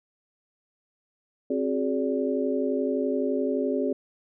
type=tone cluster; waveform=sine; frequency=265.5 / 366.9 / 418.6 / 577 Hz; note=C4 / F#4 / G#4 / D5; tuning=+25 / -15 / +14 / -31 cents; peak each=-27 / -31 / -28 / -31 dBFS; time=1.5-3.93 s; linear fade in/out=5 ms; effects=none